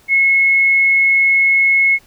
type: tone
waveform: sine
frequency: 2179 Hz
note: C#7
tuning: 30 cents flat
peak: -9 dBFS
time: 0.08-1.99 s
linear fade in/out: 50 ms
effects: pink hiss -50 dBFS RMS until 2.06 s